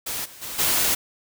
white noise with level steps, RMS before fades -29 / -44 / -33 / -21 dBFS, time 0.06-0.95 s, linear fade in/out 10 ms, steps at 0.24 / 0.41 / 0.58 s, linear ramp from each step 20 ms, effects none

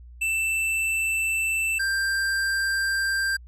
square tone pair in turn, 2661 / 1582.2 Hz, E7 / G6, +16 / +16 cents, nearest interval major sixth, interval 900 cents, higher first, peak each -23 dBFS, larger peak neither, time 0.21-1.79 / 1.79-3.37 s, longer neither, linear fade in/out 10 ms, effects added 60 Hz sine -42 dBFS peak until 3.47 s + low-pass 12000 Hz 12 dB/octave

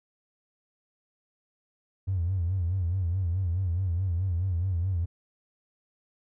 triangle tone with vibrato, 89.9 Hz, F#2, 49 cents flat, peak -21 dBFS, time 2.07-5.06 s, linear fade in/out 20 ms, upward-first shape sine, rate 4.7 Hz, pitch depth 130 cents each way, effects tanh soft clip ceiling -22 dBFS

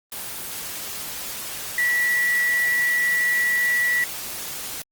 sine tone in noise, 1947 Hz, B6, 25 cents flat, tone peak -18 dBFS, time 1.78-4.04 s, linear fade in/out 2 ms, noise white, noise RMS -32 dBFS, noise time 0.12-4.82 s, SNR +11 dB, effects Opus 24 kbps

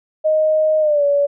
sine tone with pitch glide, 622.3 to 570.7 Hz, D#5 to D5, 0 to -50 cents, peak -12 dBFS, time 0.24-1.27 s, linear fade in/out 20 ms, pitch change -150 cents, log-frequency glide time 0.8-1.04 s, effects none

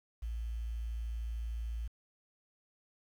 sine tone with quantisation, 56.7 Hz, A#1, 47 cents flat, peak -35 dBFS, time 0.22-1.88 s, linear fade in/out 10 ms, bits 10, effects none

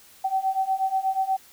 sine beating tone pair, 762 / 770.3 Hz, G5 / G5, -49 / -30 cents, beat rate 8.3 Hz, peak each -26 / -24 dBFS, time 0.24-1.37 s, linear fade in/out 10 ms, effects white hiss -52 dBFS RMS until 1.52 s

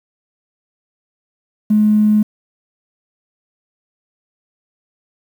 triangle tone, 212.2 Hz, G#3, 38 cents sharp, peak -5 dBFS, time 1.7-2.23 s, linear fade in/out 10 ms, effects tanh soft clip ceiling -7 dBFS + 7-bit

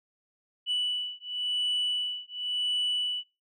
sine beating tone pair, 2963 / 2963.93 Hz, F#7 / F#7, +2 / +2 cents, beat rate 0.93 Hz, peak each -29 dBFS, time 0.66-3.24 s, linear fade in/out 50 ms, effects noise-tail reverb RT60 0.3 s tail -26 dB re dry + tanh soft clip ceiling -23 dBFS

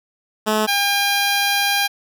10% pulse tone pair in turn, 215.3 / 804.5 Hz, A3 / G5, -37 / +45 cents, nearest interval octave + major seventh, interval 2282 cents, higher second, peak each -8 dBFS, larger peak neither, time 0.46-0.67 / 0.67-1.88 s, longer second, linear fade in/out 20 ms, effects none

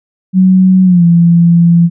sine tone with pitch glide, 186.7 to 170.22 Hz, F#3 to F3, +16 to -44 cents, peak -3 dBFS, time 0.33-1.9 s, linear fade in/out 50 ms, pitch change -160 cents, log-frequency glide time 0.84-1.04 s, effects none

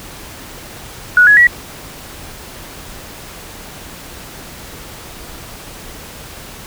sine tone with pitch steps, 1463 / 1680.5 / 1930.4 Hz, F#6 / G#6 / B6, -20 / +20 / -40 cents, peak -4 dBFS, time 1.17-1.47 s, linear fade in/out 2 ms, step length 100 ms, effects pink hiss -33 dBFS RMS until 6.66 s

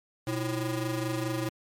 30% pulse ring-modulated tone, 222.1 Hz, A3, 16 cents sharp, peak -23 dBFS, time 0.27-1.49 s, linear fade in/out 2 ms, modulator 98.7 Hz, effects MP3 64 kbps

